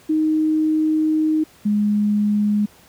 sine tone pair in turn, 311.7 / 208 Hz, D#4 / G#3, +3 / +3 cents, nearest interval perfect fifth, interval 700 cents, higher first, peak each -15 dBFS, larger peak neither, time 0.09-1.44 / 1.65-2.66 s, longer first, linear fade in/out 10 ms, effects pink hiss -50 dBFS RMS until 2.88 s + high-pass 60 Hz 12 dB/octave

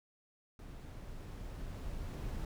brown noise with level ramp, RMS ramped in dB -48 to -40 dBFS, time 0.59-2.45 s, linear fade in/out 2 ms, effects none

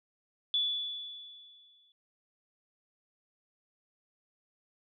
sine tone with exponential decay, 3445 Hz, A7, 37 cents flat, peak -25 dBFS, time 0.54-1.92 s, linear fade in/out 1 ms, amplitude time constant 300 ms, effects none

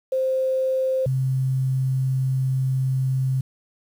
sine tone pair in turn, 523.3 / 131.51 Hz, C5 / C3, 0 / +9 cents, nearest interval 2 octaves, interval 2391 cents, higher first, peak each -19 dBFS, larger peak neither, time 0.12-1.06 / 1.06-3.41 s, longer second, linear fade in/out 5 ms, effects 8-bit

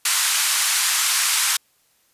white band-pass noise, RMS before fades -20 dBFS, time 0.05-1.57 s, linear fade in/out 5 ms, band 1000 to 11000 Hz, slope 24 dB/octave, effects white hiss -62 dBFS RMS until 2.13 s + resampled to 32000 Hz

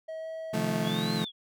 triangle tone with pitch glide, 640 to 644.8 Hz, D#5 to E5, +49 to -38 cents, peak -33 dBFS, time 0.08-0.88 s, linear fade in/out 10 ms, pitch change +13 cents, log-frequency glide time 0.19-0.27 s
35% pulse chord, F dominant seventh, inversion second, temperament just, 130.96 / 157.15 / 174.61 / 218.3 Hz, C3 / Eb3 / F3 / A3, +2 / +18 / 0 / -13 cents, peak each -35 / -33 / -31 / -29 dBFS, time 0.53-1.25 s, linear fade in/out 10 ms
sine linear two-way sweep, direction up then down, 3230 to 4186 to 3230 Hz, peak -35 dBFS, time 0.83-1.32 s, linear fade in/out 50 ms, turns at 1.14 s
effects none

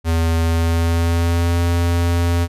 square tone with pitch glide, 82.41 to 85.81 Hz, E2 to F2, 0 to -30 cents, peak -15 dBFS, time 0.04-2.48 s, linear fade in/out 50 ms, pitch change +70 cents, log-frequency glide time 0.4-1.61 s, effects resampled to 32000 Hz

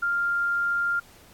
sine tone, 1396.9 Hz, F6, in tune, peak -22 dBFS, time 0.02-1 s, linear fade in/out 10 ms, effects pink hiss -53 dBFS RMS until 1.33 s + AAC 64 kbps

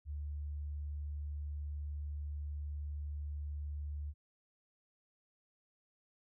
sine tone, 73.42 Hz, D2, in tune, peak -38 dBFS, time 0.05-4.14 s, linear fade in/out 50 ms, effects none

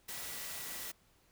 sine tone in noise, 1951 Hz, B6, 22 cents flat, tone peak -54 dBFS, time 0.08-0.92 s, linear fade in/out 10 ms, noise white, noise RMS -43 dBFS, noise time 0.08-0.92 s, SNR -14 dB, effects pink hiss -69 dBFS RMS until 1.31 s

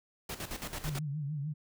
pink noise with tremolo, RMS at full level -38 dBFS, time 0.29-0.99 s, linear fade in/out 5 ms, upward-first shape square, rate 9.1 Hz, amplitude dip 70%
sine tone with vibrato, 146.83 Hz, D3, in tune, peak -33 dBFS, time 0.84-1.54 s, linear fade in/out 20 ms, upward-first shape triangle, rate 6.6 Hz, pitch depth 130 cents each way
effects none

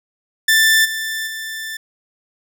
sawtooth tone with level steps, 1771 Hz, A6, 11 cents sharp, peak -7 / -18 / -22 dBFS, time 0.48-1.77 s, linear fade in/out 5 ms, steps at 0.84 / 1.26 s, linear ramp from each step 20 ms, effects none

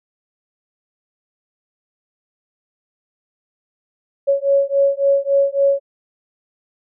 sine beating tone pair, 554 / 557.6 Hz, C#5 / C#5, -1 / +10 cents, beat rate 3.6 Hz, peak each -16 dBFS, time 4.27-5.8 s, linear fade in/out 20 ms, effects none

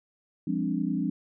sine chord, D half-diminished seventh, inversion first, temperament equal with one note detuned, 174.61 / 203.8 / 261.6 / 293.7 Hz, F3 / Ab3 / C4 / D4, 0 / -32 / 0 / 0 cents, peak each -31 dBFS, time 0.47-1.1 s, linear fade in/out 5 ms, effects none

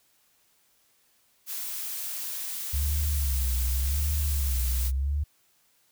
blue noise, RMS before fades -34 dBFS, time 1.46-4.92 s, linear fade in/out 50 ms
sine tone with vibrato, 67.9 Hz, C#2, 35 cents flat, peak -24 dBFS, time 2.73-5.24 s, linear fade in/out 10 ms, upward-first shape sine, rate 0.88 Hz, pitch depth 150 cents each way
effects white hiss -66 dBFS RMS until 5.91 s

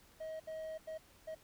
triangle tone bursts at uneven times, 634 Hz, D#5, 32 cents sharp, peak -39 dBFS, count 4, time 0.2-0.4 / 0.47-0.78 / 0.87-0.98 / 1.27-1.35 s, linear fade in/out 10 ms, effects pink hiss -64 dBFS RMS until 1.43 s

